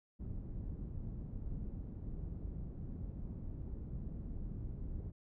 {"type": "low-pass noise", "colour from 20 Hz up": "pink", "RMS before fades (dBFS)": -43, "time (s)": [0.19, 5.12], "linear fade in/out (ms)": 20, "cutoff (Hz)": 190, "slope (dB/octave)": 12, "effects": []}